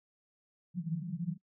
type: band-pass noise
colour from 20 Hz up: pink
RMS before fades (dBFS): -37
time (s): 0.74-1.38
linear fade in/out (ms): 20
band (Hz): 160 to 180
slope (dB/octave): 96
effects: noise-tail reverb RT60 0.1 s tail -25 dB re dry